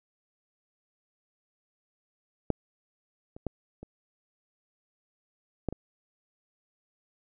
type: clicks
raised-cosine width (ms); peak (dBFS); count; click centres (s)
2; -11 / -30 / -17 / -29 / -15 / -23; 6; 2.503 / 3.365 / 3.467 / 3.83 / 5.687 / 5.726
effects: none